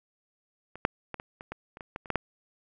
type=clicks; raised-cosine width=0.5 ms; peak=-27 / -6 / -20 / -23 / -26 / -21 / -29 / -25 / -20 / -29 / -13 / -10 dBFS; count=12; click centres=0.756 / 0.851 / 1.143 / 1.199 / 1.409 / 1.52 / 1.771 / 1.808 / 1.961 / 2.058 / 2.103 / 2.157 s; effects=none